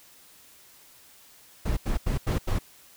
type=noise bursts; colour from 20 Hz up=brown; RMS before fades=-25 dBFS; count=5; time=1.65-2.59 s; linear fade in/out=10 ms; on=120 ms; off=85 ms; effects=white hiss -54 dBFS RMS until 2.96 s